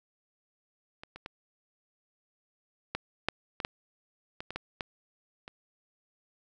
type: clicks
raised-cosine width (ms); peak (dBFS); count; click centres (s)
0.3; -27 / -28 / -23 / -15 / -10 / -19 / -12 / -22 / -22 / -19 / -17 / -27; 12; 1.035 / 1.16 / 1.261 / 2.95 / 3.286 / 3.602 / 3.649 / 4.405 / 4.506 / 4.56 / 4.808 / 5.479
effects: none

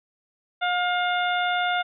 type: harmonic tone with a mistuned harmonic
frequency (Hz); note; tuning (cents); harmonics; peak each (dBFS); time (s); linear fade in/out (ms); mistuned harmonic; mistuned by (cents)
710; F5; +28; 1 / 2 / 3 / 4 / 5; -24 / -26 / -32 / -35 / -32; 0.61-1.83; 20; 1; +15
effects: none

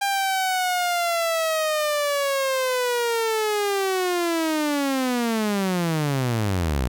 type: linear sweep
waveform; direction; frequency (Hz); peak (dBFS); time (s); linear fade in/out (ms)
sawtooth; down; 801 to 57.8; -17; 0.01-6.88; 10
effects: none

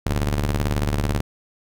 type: ring-modulated tone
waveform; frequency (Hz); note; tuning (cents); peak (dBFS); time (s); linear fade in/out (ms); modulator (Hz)
sawtooth; 73; D2; -10; -13; 0.06-1.21; 5; 27.4
effects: none

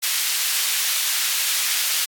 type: high-pass noise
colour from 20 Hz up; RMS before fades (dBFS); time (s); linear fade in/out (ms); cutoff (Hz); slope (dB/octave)
pink; -22; 0.02-2.06; 20; 2600; 12
effects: AAC 64 kbps

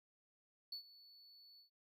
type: tone with ADSR envelope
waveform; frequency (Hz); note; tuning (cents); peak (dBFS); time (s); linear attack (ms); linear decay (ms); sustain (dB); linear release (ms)
triangle; 4445; C#8; +4; -40; 0.72-1.7; 5; 97; -19; 110
effects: tanh soft clip ceiling -37 dBFS

